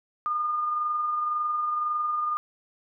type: tone with amplitude modulation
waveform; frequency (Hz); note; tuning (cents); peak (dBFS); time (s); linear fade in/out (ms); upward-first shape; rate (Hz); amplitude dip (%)
sine; 1216; D#6; -40; -23; 0.26-2.37; 0; sine; 21.9; 30
effects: none